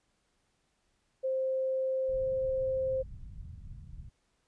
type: tone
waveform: sine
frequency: 525 Hz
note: C5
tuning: 6 cents sharp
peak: -28 dBFS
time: 1.23-3.03 s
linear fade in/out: 20 ms
type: low-pass noise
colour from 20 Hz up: pink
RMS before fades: -45 dBFS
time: 2.08-4.1 s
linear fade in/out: 20 ms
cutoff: 140 Hz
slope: 24 dB/octave
effects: pink hiss -75 dBFS RMS until 4.47 s + resampled to 22050 Hz